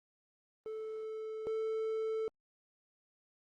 triangle tone pair in turn, 437.8 / 441.4 Hz, A4 / A4, -9 / +5 cents, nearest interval unison, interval 14 cents, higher second, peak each -37 / -31 dBFS, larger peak second, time 0.66-1.47 / 1.47-2.28 s, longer neither, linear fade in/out 0 ms, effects Opus 24 kbps

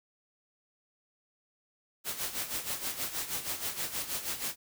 white noise with tremolo, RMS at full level -33 dBFS, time 2.04-4.56 s, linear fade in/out 50 ms, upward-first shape sine, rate 6.3 Hz, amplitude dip 70%, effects none

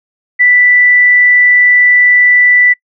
sine tone, 1975.5 Hz, B6, in tune, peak -4 dBFS, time 0.39-2.74 s, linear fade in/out 20 ms, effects noise-tail reverb RT60 0.1 s tail -25 dB re dry

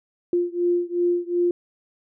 sine beating tone pair, 349.2 / 351.9 Hz, F4 / F4, 0 / +13 cents, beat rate 2.7 Hz, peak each -22 / -23 dBFS, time 0.33-1.51 s, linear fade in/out 2 ms, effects none

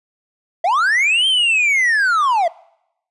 triangle linear two-way sweep, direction up then down, 639 to 3184 to 639 Hz, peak -11 dBFS, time 0.64-2.48 s, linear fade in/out 5 ms, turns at 1.27 s, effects noise-tail reverb RT60 0.8 s tail -23 dB re dry + resampled to 24000 Hz

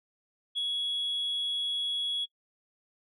sine tone with ADSR envelope, 3350 Hz, G#7, 14 cents sharp, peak -24 dBFS, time 0.55-2.26 s, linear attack 33 ms, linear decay 5 ms, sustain -3 dB, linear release 26 ms, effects noise-tail reverb RT60 0.1 s tail -22 dB re dry + tanh soft clip ceiling -26 dBFS

